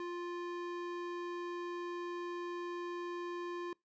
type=tone with band-pass filter; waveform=square; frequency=349.6 Hz; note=F4; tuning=2 cents sharp; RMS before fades=-41 dBFS; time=0-3.73 s; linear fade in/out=2 ms; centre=860 Hz; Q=0.58; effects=noise-tail reverb RT60 0.2 s tail -25 dB re dry + resampled to 16000 Hz